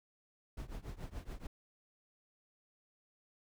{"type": "noise with tremolo", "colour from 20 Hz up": "brown", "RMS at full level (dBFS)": -41, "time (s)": [0.57, 1.47], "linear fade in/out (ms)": 5, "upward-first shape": "triangle", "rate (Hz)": 7, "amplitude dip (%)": 95, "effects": []}